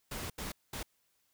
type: noise bursts at uneven times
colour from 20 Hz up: pink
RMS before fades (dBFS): -40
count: 3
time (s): 0.11-0.3 / 0.38-0.52 / 0.73-0.83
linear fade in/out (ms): 5
effects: white hiss -75 dBFS RMS until 1.33 s